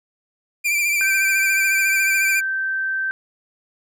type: tone with vibrato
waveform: 45% pulse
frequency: 2361 Hz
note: D7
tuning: 9 cents sharp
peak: -17 dBFS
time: 0.64-2.41 s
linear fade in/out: 20 ms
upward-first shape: sine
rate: 14 Hz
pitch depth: 40 cents each way
type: tone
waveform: sine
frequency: 1555 Hz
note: G6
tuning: 14 cents flat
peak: -20 dBFS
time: 1.01-3.11 s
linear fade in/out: 0 ms
effects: none